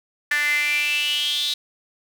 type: tone with high-pass filter sweep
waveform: sawtooth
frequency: 294.2 Hz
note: D4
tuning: 3 cents sharp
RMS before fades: -22 dBFS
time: 0.31-1.54 s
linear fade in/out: 5 ms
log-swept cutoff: 1800 to 3800 Hz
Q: 9.7
effects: none